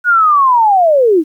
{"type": "linear sweep", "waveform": "sine", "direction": "down", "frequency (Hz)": [1472, 290.9], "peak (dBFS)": -6, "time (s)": [0.04, 1.24], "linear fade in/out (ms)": 50, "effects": ["8-bit"]}